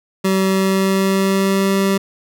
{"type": "tone with pitch glide", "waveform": "25% pulse", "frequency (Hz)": [191.1, 195], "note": ["G3", "G3"], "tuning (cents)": [-44, -9], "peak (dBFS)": -10, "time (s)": [0.24, 1.98], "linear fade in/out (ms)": 10, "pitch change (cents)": 35, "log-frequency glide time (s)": [0.45, 1.74], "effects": []}